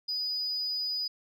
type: tone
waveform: sine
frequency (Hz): 4955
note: D#8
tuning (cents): -8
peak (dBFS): -28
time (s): 0.08-1.08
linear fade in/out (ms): 10
effects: tanh soft clip ceiling -26 dBFS